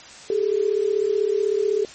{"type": "tone pair together", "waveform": "sine", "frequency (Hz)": [396.8, 432.8], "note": ["G4", "A4"], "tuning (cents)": [21, -29], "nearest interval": "major second", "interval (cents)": 150, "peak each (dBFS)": -21, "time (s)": [0.3, 1.85], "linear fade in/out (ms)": 2, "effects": ["white hiss -42 dBFS RMS until 1.94 s", "MP3 32 kbps"]}